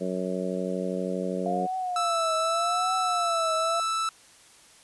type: harmonic tone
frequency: 92.5 Hz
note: F#2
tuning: in tune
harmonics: 2 / 3 / 4 / 5 / 6 / 7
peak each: -31 / -36 / -35 / -34 / -33 / -39 dBFS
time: 0-1.67 s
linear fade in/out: 20 ms
type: tone with vibrato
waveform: sine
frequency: 692 Hz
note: F5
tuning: 16 cents flat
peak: -27 dBFS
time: 1.46-3.8 s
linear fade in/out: 2 ms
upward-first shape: triangle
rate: 0.84 Hz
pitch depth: 150 cents each way
type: tone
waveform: 45% pulse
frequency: 1318.5 Hz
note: E6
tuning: in tune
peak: -25 dBFS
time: 1.96-4.09 s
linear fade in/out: 2 ms
effects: white hiss -54 dBFS RMS until 4.83 s + resampled to 24000 Hz